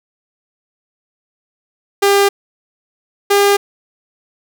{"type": "tone pair in turn", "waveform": "sawtooth", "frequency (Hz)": [400, 403], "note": ["G4", "G4"], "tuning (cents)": [35, 48], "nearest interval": "unison", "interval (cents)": 13, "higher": "second", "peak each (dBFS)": -5, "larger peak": "neither", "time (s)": [[2.02, 2.29], [3.3, 3.57]], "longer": "neither", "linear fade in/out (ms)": 10, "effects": []}